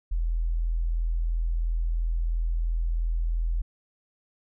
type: tone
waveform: sine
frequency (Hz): 41.48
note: E1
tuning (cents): +12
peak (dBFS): -23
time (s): 0.11-3.62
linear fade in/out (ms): 10
effects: none